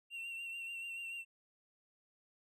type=tone with vibrato; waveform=triangle; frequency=2739 Hz; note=F7; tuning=34 cents flat; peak=-40 dBFS; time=0.1-1.25 s; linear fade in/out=50 ms; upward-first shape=sine; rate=6.9 Hz; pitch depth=31 cents each way; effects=none